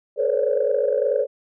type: tone cluster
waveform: sine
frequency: 429.1 / 485.1 / 528 / 550 / 579 Hz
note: A4 / B4 / C5 / C#5 / D5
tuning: -43 / -31 / +16 / -14 / -25 cents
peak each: -24 dBFS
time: 0.16-1.27 s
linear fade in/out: 50 ms
effects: tanh soft clip ceiling -8 dBFS